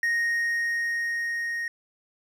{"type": "tone with level ramp", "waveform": "triangle", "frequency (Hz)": 1864.7, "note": "A#6", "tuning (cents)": 0, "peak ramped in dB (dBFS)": [-20, -26], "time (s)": [0.03, 1.68], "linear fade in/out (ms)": 2, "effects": []}